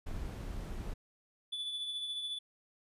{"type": "noise", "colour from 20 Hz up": "brown", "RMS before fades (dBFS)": -40, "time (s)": [0.06, 0.94], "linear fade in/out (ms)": 10}
{"type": "tone with tremolo", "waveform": "triangle", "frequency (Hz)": 3465, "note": "A7", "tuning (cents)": -27, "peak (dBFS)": -33, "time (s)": [1.52, 2.39], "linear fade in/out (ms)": 10, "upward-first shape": "triangle", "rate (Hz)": 14, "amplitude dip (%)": 45}
{"effects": ["resampled to 32000 Hz"]}